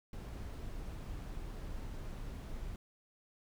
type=noise; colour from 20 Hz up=brown; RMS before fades=-43 dBFS; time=0.13-2.76 s; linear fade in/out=2 ms; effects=none